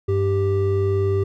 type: tone pair together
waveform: triangle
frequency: 97.88 / 392 Hz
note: G2 / G4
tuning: -2 / 0 cents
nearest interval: 2 octaves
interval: 2402 cents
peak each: -18 dBFS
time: 0.08-1.24 s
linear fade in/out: 10 ms
effects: none